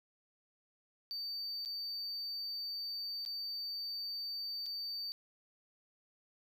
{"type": "tone with dropouts", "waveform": "triangle", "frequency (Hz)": 4599, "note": "D8", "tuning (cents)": -37, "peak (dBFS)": -37, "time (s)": [1.11, 5.12], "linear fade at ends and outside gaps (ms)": 0, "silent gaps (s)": [[1.65, 1.658], [3.251, 3.261], [4.659, 4.664]], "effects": []}